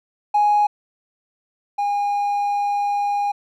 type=tone pair in turn; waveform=triangle; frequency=830.6 / 814.9 Hz; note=G#5 / G#5; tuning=0 / -33 cents; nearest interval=unison; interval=33 cents; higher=first; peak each=-10 / -16 dBFS; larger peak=first; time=0.34-0.67 / 1.78-3.32 s; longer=second; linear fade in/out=10 ms; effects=tanh soft clip ceiling -10 dBFS